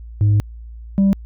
sine tone pair in turn, 103.83 / 196 Hz, G#2 / G3, 0 / 0 cents, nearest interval major seventh, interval 1100 cents, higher second, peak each -8 dBFS, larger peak neither, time 0.21-0.4 / 0.98-1.13 s, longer first, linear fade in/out 0 ms, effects tanh soft clip ceiling -10 dBFS + added 57 Hz sine -32 dBFS peak until 1.25 s

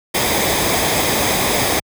pink noise with comb filter, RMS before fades -17 dBFS, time 0.14-1.8 s, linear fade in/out 10 ms, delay 0.7 ms, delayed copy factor -0.5, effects high-pass 60 Hz 12 dB/octave

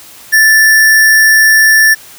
sine tone with sample-and-hold, 1757 Hz, A6, 3 cents flat, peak -3 dBFS, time 0.32-1.95 s, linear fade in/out 20 ms, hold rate 7350 Hz, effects white hiss -35 dBFS RMS until 2.18 s

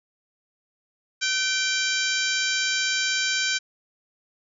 harmonic tone with a mistuned harmonic, 784 Hz, G5, in tune, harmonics 2 / 3 / 4 / 5 / 6 / 7 / 8 / 9, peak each -27 / -29 / -30 / -31 / -32 / -32 / -33 / -34 dBFS, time 1.21-3.59 s, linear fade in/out 20 ms, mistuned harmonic 2, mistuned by -46 cents, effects none

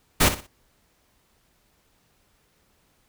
pink noise with echo, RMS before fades -17 dBFS, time 0.2-0.29 s, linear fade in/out 10 ms, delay 60 ms, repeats 3, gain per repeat -11 dB, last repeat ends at 0.47 s, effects pink hiss -65 dBFS RMS until 3.08 s

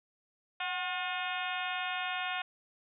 harmonic tone with a mistuned harmonic, 359 Hz, F4, 48 cents sharp, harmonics 2 / 3 / 4 / 5 / 6 / 7 / 8 / 9 / 10, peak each -38 / -42 / -39 / -43 / -44 / -40 / -43 / -46 / -46 dBFS, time 0.6-2.42 s, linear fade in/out 5 ms, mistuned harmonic 2, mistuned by +52 cents, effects none

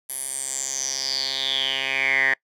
10% pulse tone with band-pass filter sweep, 134.2 Hz, C3, 44 cents sharp, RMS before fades -25 dBFS, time 0.09-2.34 s, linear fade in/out 5 ms, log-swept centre 11000 to 1800 Hz, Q 7.7, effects noise-tail reverb RT60 0.1 s tail -24 dB re dry

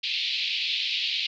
white band-pass noise, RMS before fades -28 dBFS, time 0.03-1.27 s, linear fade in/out 10 ms, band 2400 to 4300 Hz, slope 48 dB/octave, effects none

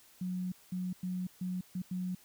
sine tone bursts at uneven times, 182.6 Hz, F#3, 23 cents flat, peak -33 dBFS, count 6, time 0.21-0.52 / 0.72-0.93 / 1.03-1.27 / 1.41-1.61 / 1.75-1.82 / 1.91-2.15 s, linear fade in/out 5 ms, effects white hiss -61 dBFS RMS until 2.24 s

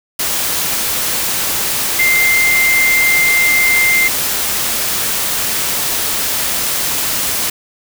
sine tone in noise, 2093 Hz, C7, in tune, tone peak -10 dBFS, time 1.99-4.08 s, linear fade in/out 5 ms, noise white, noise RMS -17 dBFS, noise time 0.19-7.5 s, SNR +4 dB, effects none

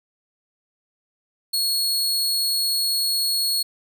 sawtooth tone, 4334 Hz, C#8, 40 cents flat, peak -17 dBFS, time 1.53-3.63 s, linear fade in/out 10 ms, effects none

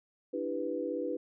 sine chord, E minor seventh, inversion third, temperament equal, 293.7 / 329.6 / 392 / 493.9 Hz, D4 / E4 / G4 / B4, 0 / 0 / 0 / 0 cents, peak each -38 / -38 / -39 / -35 dBFS, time 0.33-1.17 s, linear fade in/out 10 ms, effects none

